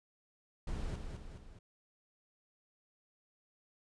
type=noise with echo; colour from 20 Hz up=brown; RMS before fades=-38 dBFS; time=0.67-0.96 s; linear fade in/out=5 ms; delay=210 ms; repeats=3; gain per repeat=-5 dB; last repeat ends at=1.59 s; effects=resampled to 22050 Hz